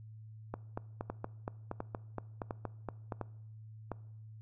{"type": "two click trains", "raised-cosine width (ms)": 1, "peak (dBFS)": [-23, -23], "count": [12, 5], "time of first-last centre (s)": [[0.54, 3.122], [1.1, 3.917]], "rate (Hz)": [4.26, 1.42], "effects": ["noise-tail reverb RT60 0.8 s tail -21 dB re dry", "added 109 Hz sine -48 dBFS peak until 4.41 s"]}